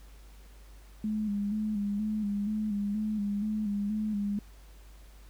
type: tone with vibrato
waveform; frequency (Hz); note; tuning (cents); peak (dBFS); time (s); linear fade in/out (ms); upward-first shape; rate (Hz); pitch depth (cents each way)
sine; 208.6; G#3; +8; -28; 1.04-4.39; 2; square; 2.1; 46
effects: added 50 Hz sine -49 dBFS peak until 5.29 s + pink hiss -60 dBFS RMS until 5.29 s